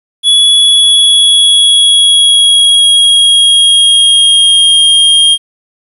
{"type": "tone with pitch glide", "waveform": "square", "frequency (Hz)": [3388, 3229], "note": ["G#7", "G#7"], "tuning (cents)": [34, -49], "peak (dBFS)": -4, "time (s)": [0.23, 5.38], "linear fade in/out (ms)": 50, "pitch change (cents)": -83, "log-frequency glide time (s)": [0.53, 4.83], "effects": ["resampled to 32000 Hz", "7-bit"]}